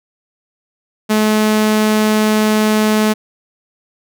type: tone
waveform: sawtooth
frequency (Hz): 214.8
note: A3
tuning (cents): -41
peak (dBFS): -7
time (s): 1.09-3.14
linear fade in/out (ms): 20
effects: none